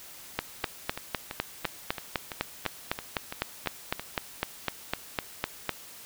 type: two click trains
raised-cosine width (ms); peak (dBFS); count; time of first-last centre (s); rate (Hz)
0.3; -18 / -10; 11 / 22; 0.64-3.996 / 0.39-5.693; 2.98 / 3.96
effects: white hiss -47 dBFS RMS until 6.05 s